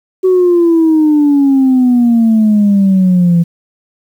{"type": "exponential sweep", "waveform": "sine", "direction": "down", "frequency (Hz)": [377.1, 167.8], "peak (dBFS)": -4, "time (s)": [0.23, 3.44], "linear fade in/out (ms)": 20, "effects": ["tanh soft clip ceiling -3 dBFS", "7-bit"]}